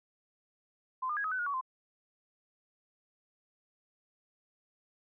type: tone with pitch steps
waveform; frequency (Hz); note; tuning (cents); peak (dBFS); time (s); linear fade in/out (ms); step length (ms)
sine; 1031 / 1209 / 1651 / 1270 / 1510 / 1436 / 1128 / 1038; C6 / D6 / G#6 / D#6 / F#6 / F6 / C#6 / C6; -26 / +50 / -11 / +35 / +35 / +48 / +30 / -14; -31; 1.02-1.612; 10; 74
effects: none